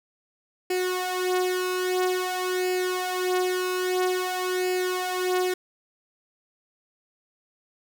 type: tone with flanger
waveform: sawtooth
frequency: 366.3 Hz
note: F#4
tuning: 17 cents flat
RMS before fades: -26 dBFS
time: 0.7-5.54 s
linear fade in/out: 5 ms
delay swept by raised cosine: 0.41 to 3.51 ms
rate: 0.5 Hz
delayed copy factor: +0.7
effects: none